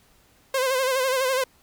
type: tone with vibrato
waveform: sawtooth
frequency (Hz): 522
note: C5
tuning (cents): -4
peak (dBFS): -17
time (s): 0.54-1.44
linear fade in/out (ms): 5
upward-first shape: sine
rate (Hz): 12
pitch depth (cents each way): 64
effects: pink hiss -59 dBFS RMS until 1.62 s